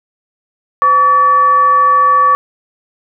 sine tone with frequency modulation, 1141 Hz, C#6, 50 cents sharp, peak -6 dBFS, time 0.82-2.35 s, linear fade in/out 0 ms, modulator 626 Hz, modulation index 0.31, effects none

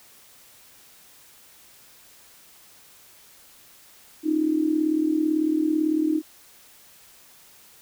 sine tone with amplitude modulation, 311.1 Hz, D#4, in tune, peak -16 dBFS, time 4.23-6.22 s, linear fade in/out 50 ms, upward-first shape sine, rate 38 Hz, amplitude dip 75%, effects white hiss -52 dBFS RMS until 7.81 s

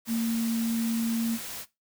sine tone in noise, 228.8 Hz, A#3, 32 cents flat, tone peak -24 dBFS, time 0.07-1.39 s, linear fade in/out 50 ms, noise white, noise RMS -38 dBFS, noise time 0.05-1.66 s, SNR +11 dB, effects noise-tail reverb RT60 0.2 s tail -17 dB re dry

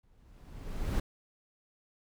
brown noise with exponential growth, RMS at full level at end -27 dBFS, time 0.03-1 s, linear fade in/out 5 ms, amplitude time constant 210 ms, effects none

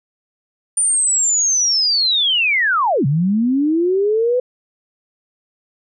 sine linear two-way sweep, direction down then up, 9250 to 130.81 to 507 Hz, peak -13 dBFS, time 0.77-4.4 s, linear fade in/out 5 ms, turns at 3.06 s, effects none

